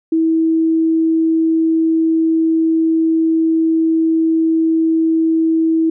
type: tone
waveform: sine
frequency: 323.9 Hz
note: E4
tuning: 30 cents flat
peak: -11 dBFS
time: 0.12-5.9 s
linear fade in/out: 5 ms
effects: none